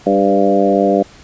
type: harmonic tone with a mistuned harmonic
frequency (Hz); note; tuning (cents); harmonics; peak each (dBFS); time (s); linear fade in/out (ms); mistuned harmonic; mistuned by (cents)
98.8; G2; +14; 2 / 3 / 4 / 5 / 6 / 7; -17 / -17 / -17 / -17 / -17 / -17; 0.06-1.03; 10; 5; +19
effects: pink hiss -42 dBFS RMS until 1.23 s + resampled to 16000 Hz